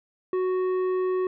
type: tone with tanh clipping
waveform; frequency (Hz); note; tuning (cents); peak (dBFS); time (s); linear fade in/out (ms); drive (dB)
sine; 370; F#4; 0; -24; 0.33-1.27; 2; 9
effects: none